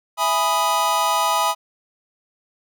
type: chord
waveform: square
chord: E major seventh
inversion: none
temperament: equal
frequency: 659.3 / 830.6 / 987.8 / 1244.5 Hz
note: E5 / G#5 / B5 / D#6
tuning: 0 / 0 / 0 / 0 cents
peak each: -27 / -24 / -22 / -23 dBFS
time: 0.17-1.55 s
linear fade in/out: 50 ms
effects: none